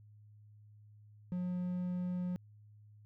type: tone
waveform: triangle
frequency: 179.7 Hz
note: F3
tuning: 50 cents sharp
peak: -32 dBFS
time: 1.32-2.36 s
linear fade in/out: 0 ms
effects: added 105 Hz sine -56 dBFS peak until 3.05 s